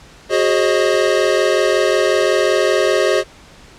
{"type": "chord", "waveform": "square", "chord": "Ab dominant seventh", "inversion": "third", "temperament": "equal with one note detuned", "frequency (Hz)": [370, 415.3, 536.4, 622.3], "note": ["Gb4", "Ab4", "C5", "Eb5"], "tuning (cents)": [0, 0, 43, 0], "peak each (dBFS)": -19, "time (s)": [0.29, 3.24], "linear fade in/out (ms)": 50, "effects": ["pink hiss -43 dBFS RMS until 3.78 s", "low-pass 7000 Hz 12 dB/octave"]}